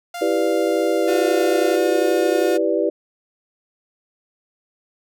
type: tone with pitch glide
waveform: sawtooth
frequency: 698.5 to 690.9 Hz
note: F5 to F5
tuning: 0 to -19 cents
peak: -24 dBFS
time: 0.14-1.76 s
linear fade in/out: 5 ms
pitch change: -19 cents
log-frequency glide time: 1-1.09 s
type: chord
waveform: sine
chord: E minor seventh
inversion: none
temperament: equal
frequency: 329.6 / 392 / 493.9 / 587.3 Hz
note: E4 / G4 / B4 / D5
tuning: 0 / 0 / 0 / 0 cents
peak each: -22 dBFS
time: 0.21-2.9 s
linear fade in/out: 10 ms
type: tone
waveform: 35% pulse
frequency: 359.4 Hz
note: F4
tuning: 50 cents sharp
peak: -19 dBFS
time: 1.07-2.58 s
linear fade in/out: 20 ms
effects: none